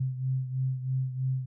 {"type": "beating tone pair", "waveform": "sine", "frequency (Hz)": [129.9, 133], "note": ["C3", "C3"], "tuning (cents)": [-12, 29], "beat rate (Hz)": 3.1, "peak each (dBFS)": [-28, -34], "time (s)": [0, 1.46], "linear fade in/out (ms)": 10, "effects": []}